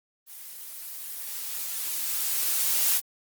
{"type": "noise with level ramp", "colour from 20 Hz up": "blue", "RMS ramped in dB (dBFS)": [-43, -22], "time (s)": [0.26, 3.01], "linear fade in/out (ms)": 50, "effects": ["Opus 24 kbps"]}